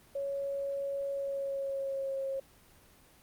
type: tone with pitch glide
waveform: sine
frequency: 556 to 540.2 Hz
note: C#5 to C#5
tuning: +5 to -45 cents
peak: -32 dBFS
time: 0.15-2.4 s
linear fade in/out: 5 ms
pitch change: -50 cents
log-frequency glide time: 1.11-2.22 s
effects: pink hiss -60 dBFS RMS until 3.22 s + Opus 24 kbps